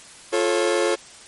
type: chord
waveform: 40% pulse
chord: F augmented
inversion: none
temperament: just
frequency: 349.2 / 436.5 / 545.7 Hz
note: F4 / A4 / C#5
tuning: 0 / -14 / -27 cents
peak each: -22 dBFS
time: 0.32-0.96 s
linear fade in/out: 20 ms
effects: white hiss -44 dBFS RMS until 1.27 s + MP3 48 kbps